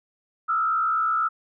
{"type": "tone with frequency modulation", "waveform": "sine", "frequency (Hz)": 1318.5, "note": "E6", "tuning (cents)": 0, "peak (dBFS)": -20, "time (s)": [0.48, 1.29], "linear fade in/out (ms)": 20, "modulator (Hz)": 64, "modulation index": 0.89, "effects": []}